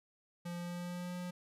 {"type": "tone with pitch glide", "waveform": "square", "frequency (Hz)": [173.8, 178.58], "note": ["F3", "F3"], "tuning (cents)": [-8, 39], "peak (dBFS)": -40, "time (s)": [0.45, 1.31], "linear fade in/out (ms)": 10, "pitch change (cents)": 47, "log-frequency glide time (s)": [0.56, 1.15], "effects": ["resampled to 32000 Hz"]}